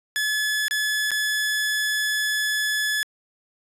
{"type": "tone with dropouts", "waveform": "sawtooth", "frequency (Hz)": 1715, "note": "A6", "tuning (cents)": -45, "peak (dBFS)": -18, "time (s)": [0.16, 3.03], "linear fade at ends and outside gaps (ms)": 0, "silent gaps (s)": [[0.682, 0.71], [1.107, 1.116]], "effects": ["resampled to 32000 Hz"]}